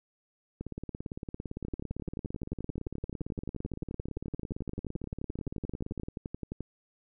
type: two click trains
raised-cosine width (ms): 3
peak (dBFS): -23 / -24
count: 58 / 97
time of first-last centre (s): 1.65-6.607 / 0.61-6.034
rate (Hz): 11.5 / 17.7
effects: none